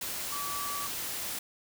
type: tone in noise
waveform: sine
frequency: 1150 Hz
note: D6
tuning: 37 cents flat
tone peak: -36 dBFS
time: 0.32-0.87 s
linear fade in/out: 5 ms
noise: white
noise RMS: -36 dBFS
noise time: 0.01-1.39 s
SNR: -3 dB
effects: none